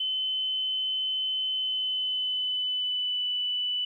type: tone with pitch glide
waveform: sine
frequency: 3047 to 2979 Hz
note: G7 to F#7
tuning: -50 to +11 cents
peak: -26 dBFS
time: 0-3.85 s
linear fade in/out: 5 ms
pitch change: -39 cents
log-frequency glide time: 1.54-3.28 s
effects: 11-bit